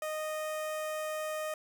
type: tone with notch filter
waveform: sawtooth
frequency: 619 Hz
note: D#5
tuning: 9 cents flat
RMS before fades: -36 dBFS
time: 0.02-1.54 s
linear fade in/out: 2 ms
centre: 4200 Hz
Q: 1.4
effects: none